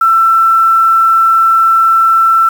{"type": "tone with quantisation", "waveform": "sine", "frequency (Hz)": 1338, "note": "E6", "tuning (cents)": 25, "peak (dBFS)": -5, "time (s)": [0.01, 2.49], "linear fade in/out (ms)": 5, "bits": 5, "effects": []}